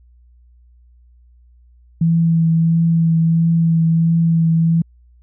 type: tone with vibrato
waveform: sine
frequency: 164.81 Hz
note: E3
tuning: in tune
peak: -11 dBFS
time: 2.01-4.82 s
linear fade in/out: 5 ms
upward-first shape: triangle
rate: 1.5 Hz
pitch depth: 18 cents each way
effects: added 60 Hz sine -46 dBFS peak until 5.22 s